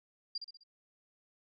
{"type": "tone with echo", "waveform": "sine", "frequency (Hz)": 4786, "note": "D8", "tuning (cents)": 32, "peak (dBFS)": -34, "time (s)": [0.35, 0.38], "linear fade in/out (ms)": 5, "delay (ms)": 64, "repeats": 4, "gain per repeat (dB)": -6, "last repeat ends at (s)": 0.636, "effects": []}